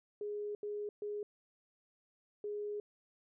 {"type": "tone bursts at uneven times", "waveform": "sine", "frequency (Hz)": 415.1, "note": "G#4", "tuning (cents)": -1, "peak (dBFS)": -37, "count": 4, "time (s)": [[0.21, 0.55], [0.63, 0.89], [1.02, 1.23], [2.44, 2.8]], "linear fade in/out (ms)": 2, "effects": []}